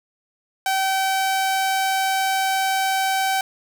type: tone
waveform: sawtooth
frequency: 769 Hz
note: G5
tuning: 33 cents flat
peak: -15 dBFS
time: 0.66-3.41 s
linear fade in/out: 2 ms
effects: 7-bit